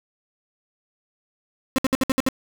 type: tone bursts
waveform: 35% pulse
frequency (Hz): 263.4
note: C4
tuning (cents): +12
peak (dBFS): -15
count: 7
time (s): 1.76-2.287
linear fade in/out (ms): 0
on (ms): 23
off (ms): 61
effects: none